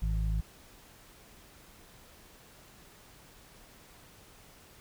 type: harmonic tone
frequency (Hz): 53.1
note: G#1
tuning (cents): +39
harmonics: 1 / 2 / 3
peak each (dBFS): -28 / -37 / -37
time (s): 0.02-0.41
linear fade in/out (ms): 5
effects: pink hiss -56 dBFS RMS until 4.8 s